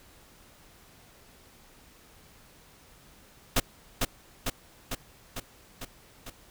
pink noise with echo, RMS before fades -23 dBFS, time 3.56-3.6 s, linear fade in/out 5 ms, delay 450 ms, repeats 6, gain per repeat -3 dB, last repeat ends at 6.3 s, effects pink hiss -56 dBFS RMS until 6.5 s

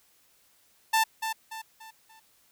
sawtooth tone with echo, 888 Hz, A5, 16 cents sharp, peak -17 dBFS, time 0.93-1.04 s, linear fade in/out 10 ms, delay 290 ms, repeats 4, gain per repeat -8 dB, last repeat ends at 2.2 s, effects white hiss -64 dBFS RMS until 2.51 s

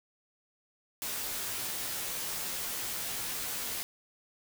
white noise with comb filter, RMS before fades -36 dBFS, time 1.02-3.83 s, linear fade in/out 0 ms, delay 14 ms, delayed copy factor -0.8, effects none

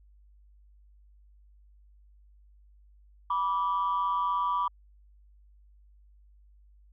sine tone pair together, 981 / 1164.6 Hz, B5 / D6, -12 / -15 cents, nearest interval minor third, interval 297 cents, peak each -27 dBFS, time 3.3-4.68 s, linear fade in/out 5 ms, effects tanh soft clip ceiling -20 dBFS + added 50 Hz sine -55 dBFS peak until 6.92 s

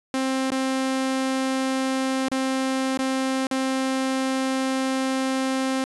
sawtooth tone with dropouts, 264 Hz, C4, 16 cents sharp, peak -18 dBFS, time 0.14-5.84 s, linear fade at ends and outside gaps 1 ms, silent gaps 0.505-0.518 / 2.285-2.316 / 2.975-2.99 / 3.469-3.512 s, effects resampled to 24000 Hz

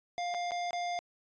square tone with dropouts, 703 Hz, F5, 11 cents sharp, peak -33 dBFS, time 0.18-0.99 s, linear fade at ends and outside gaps 0 ms, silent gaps 0.341-0.346 / 0.509-0.518 / 0.708-0.731 s, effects resampled to 16000 Hz

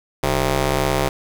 10% pulse ring-modulated tone, 138.59 Hz, C#3, in tune, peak -6 dBFS, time 0.23-1.09 s, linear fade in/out 5 ms, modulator 246 Hz, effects none

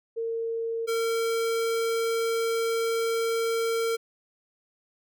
sine / square tone pair in turn, 456.8 / 456.8 Hz, A#4 / A#4, -35 / -35 cents, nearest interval unison, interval 0 cents, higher neither, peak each -27 / -25 dBFS, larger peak second, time 0.16-0.87 / 0.87-3.97 s, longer second, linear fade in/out 20 ms, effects none

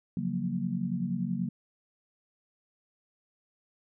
sine chord, Gb major seventh, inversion second, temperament equal, 138.59 / 174.61 / 185 / 233.1 Hz, Db3 / F3 / Gb3 / Bb3, 0 / 0 / 0 / 0 cents, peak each -37 / -35 / -32 / -34 dBFS, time 0.17-1.49 s, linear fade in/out 2 ms, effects none

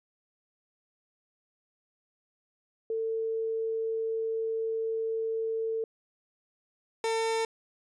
sine / 30% pulse tone pair in turn, 448 / 450.5 Hz, A4 / A4, +31 / +41 cents, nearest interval unison, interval 10 cents, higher second, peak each -28 / -24 dBFS, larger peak second, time 2.9-5.84 / 7.04-7.45 s, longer first, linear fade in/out 2 ms, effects resampled to 22050 Hz

